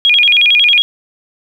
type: tone with vibrato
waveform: sine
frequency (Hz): 2833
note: F7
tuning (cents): +24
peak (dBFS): -6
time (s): 0.05-0.82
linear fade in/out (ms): 0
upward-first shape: square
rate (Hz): 11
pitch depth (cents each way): 260
effects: 7-bit